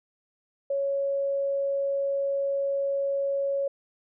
sine tone, 555 Hz, C#5, 2 cents sharp, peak -24 dBFS, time 0.7-3.68 s, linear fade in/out 5 ms, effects none

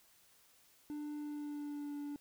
triangle tone with pitch glide, 296.7 to 289.6 Hz, D4 to D4, +18 to -24 cents, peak -38 dBFS, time 0.9-2.16 s, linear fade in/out 0 ms, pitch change -42 cents, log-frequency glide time 1.16-1.95 s, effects white hiss -67 dBFS RMS until 2.2 s

